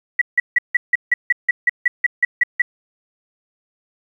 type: tone bursts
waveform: sine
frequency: 1946 Hz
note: B6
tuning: 26 cents flat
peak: -10 dBFS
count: 14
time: 0.19-2.62 s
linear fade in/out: 5 ms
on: 25 ms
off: 160 ms
effects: 8-bit